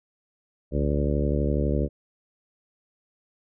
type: harmonic tone with a mistuned harmonic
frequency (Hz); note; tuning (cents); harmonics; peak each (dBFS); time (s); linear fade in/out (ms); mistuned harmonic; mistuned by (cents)
72.1; D2; -31; 1 / 2 / 3 / 4 / 5 / 6 / 7 / 8; -25 / -28 / -30 / -31 / -32 / -33 / -33 / -34; 0.71-1.89; 50; 1; -120
effects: none